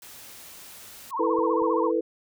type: noise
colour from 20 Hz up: white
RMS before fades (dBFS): -45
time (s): 0.02-1.11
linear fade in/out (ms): 2
type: tone with vibrato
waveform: sine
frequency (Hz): 1000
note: B5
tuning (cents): +21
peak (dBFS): -26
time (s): 1.1-1.92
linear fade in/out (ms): 50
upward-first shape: sine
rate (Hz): 15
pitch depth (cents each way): 180
type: chord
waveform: sine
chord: E suspended fourth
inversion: none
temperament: equal with one note detuned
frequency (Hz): 329.6 / 445.1 / 493.9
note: E4 / A4 / B4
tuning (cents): 0 / +20 / 0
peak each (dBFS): -26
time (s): 1.19-2.01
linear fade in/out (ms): 10
type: clicks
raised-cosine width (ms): 3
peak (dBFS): -36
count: 2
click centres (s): 1.388 / 1.62
effects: none